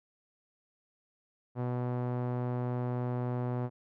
sawtooth tone with low-pass filter, 123.47 Hz, B2, in tune, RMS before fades -33 dBFS, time 1.55-3.7 s, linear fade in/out 50 ms, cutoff 930 Hz, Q 0.98, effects none

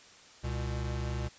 square tone pair together, 67.35 / 120 Hz, C#2 / B2, -49 / -49 cents, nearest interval minor seventh, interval 1000 cents, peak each -35 / -36 dBFS, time 0.43-1.29 s, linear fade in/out 20 ms, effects white hiss -55 dBFS RMS until 1.38 s + resampled to 16000 Hz

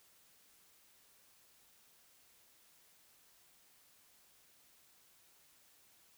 silence, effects white hiss -67 dBFS RMS until 6.17 s

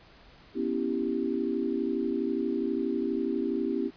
sine chord, C# half-diminished seventh, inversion third, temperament equal with one note detuned, 245 / 277.2 / 329.6 / 392 Hz, B3 / C#4 / E4 / G4, -14 / 0 / 0 / 0 cents, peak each -32 dBFS, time 0.54-3.91 s, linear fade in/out 50 ms, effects pink hiss -55 dBFS RMS until 3.96 s + resampled to 11025 Hz

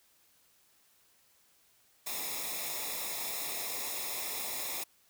white noise with comb filter, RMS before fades -37 dBFS, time 2.06-4.84 s, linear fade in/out 10 ms, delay 0.66 ms, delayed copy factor -0.75, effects white hiss -67 dBFS RMS until 5.09 s

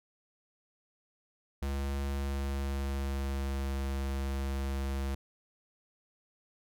square tone with pitch glide, 69.3 to 68.11 Hz, C#2 to C#2, 0 to -30 cents, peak -32 dBFS, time 1.62-5.15 s, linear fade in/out 5 ms, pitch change -30 cents, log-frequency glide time 2.04-3.77 s, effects none

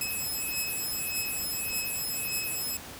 5% pulse beating tone pair, 2573 / 2574.7 Hz, E7 / E7, -43 / -41 cents, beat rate 1.7 Hz, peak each -24 dBFS, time 0.01-2.77 s, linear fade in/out 2 ms, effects pink hiss -43 dBFS RMS until 2.99 s + high-pass 60 Hz 12 dB/octave

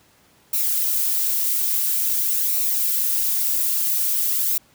violet noise with flanger, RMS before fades -21 dBFS, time 0.53-4.58 s, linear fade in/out 5 ms, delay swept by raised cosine 0.6 to 4.6 ms, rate 0.49 Hz, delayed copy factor -0.5, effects pink hiss -56 dBFS RMS until 4.74 s + high-pass 80 Hz 12 dB/octave

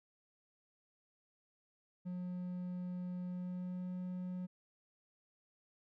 triangle tone with pitch glide, 180 to 181.67 Hz, F#3 to F#3, -47 to -31 cents, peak -37 dBFS, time 2.05-4.47 s, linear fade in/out 20 ms, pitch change +16 cents, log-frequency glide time 3.3-3.91 s, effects none

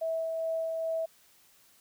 sine tone with tremolo, 651 Hz, E5, 22 cents flat, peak -28 dBFS, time 0.01-1.06 s, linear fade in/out 10 ms, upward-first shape sine, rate 2.4 Hz, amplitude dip 25%, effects white hiss -62 dBFS RMS until 1.8 s

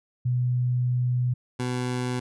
sine / 20% pulse tone pair in turn, 124.1 / 124.82 Hz, B2 / B2, +9 / +19 cents, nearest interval unison, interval 10 cents, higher second, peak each -21 dBFS, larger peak neither, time 0.25-1.34 / 1.59-2.2 s, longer first, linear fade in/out 10 ms, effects resampled to 24000 Hz

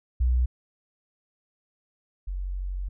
sine tone pair in turn, 61.74 / 46.25 Hz, B1 / F#1, 0 / 0 cents, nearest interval perfect fourth, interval 500 cents, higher first, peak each -19 / -28 dBFS, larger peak first, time 0.2-0.46 / 2.27-2.89 s, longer second, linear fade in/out 10 ms, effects none

